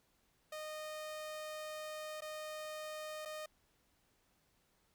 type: tone with dropouts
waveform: sawtooth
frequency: 616 Hz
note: D#5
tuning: 17 cents flat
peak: -39 dBFS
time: 0.52-3.46 s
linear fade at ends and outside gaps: 5 ms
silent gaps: 2.207-2.219 / 3.252-3.256 s
effects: pink hiss -75 dBFS RMS until 4.94 s